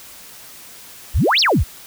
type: exponential two-way sweep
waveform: sine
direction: up then down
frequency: 44.49 to 5820 to 44.49 Hz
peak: -12 dBFS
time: 1.14-1.64 s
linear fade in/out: 20 ms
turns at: 1.4 s
effects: white hiss -40 dBFS RMS until 1.86 s